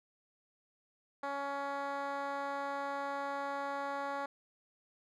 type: tone with band-pass filter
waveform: 10% pulse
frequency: 280 Hz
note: C#4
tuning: 18 cents sharp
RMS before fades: -38 dBFS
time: 1.23-4.26 s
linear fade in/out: 5 ms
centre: 840 Hz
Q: 1
effects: none